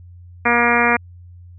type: harmonic tone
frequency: 238.1 Hz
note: A#3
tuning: 37 cents sharp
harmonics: 1 / 2 / 3 / 4 / 5 / 6 / 7 / 8 / 9 / 10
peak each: -22 / -22 / -22 / -22 / -22 / -22 / -22 / -22 / -22 / -22 dBFS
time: 0.45-0.97 s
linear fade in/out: 10 ms
effects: added 88 Hz sine -38 dBFS peak until 1.58 s